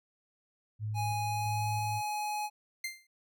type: tone with tremolo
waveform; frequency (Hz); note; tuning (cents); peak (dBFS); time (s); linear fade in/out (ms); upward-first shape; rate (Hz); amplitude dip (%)
sine; 107.1; A2; -46; -32; 0.79-2.02; 50; square; 1.5; 25
type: tone with pitch glide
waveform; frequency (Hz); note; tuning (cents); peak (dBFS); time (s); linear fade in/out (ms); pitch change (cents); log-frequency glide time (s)
square; 830.6 to 840.7; G#5 to G#5; 0 to +21; -33; 0.94-2.5; 50; +21; 1.23-1.66
type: tone with exponential decay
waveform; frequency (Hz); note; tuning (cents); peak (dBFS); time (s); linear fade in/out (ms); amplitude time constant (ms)
sawtooth; 2093; C7; 0; -28; 2.84-3.07; 5; 50
effects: none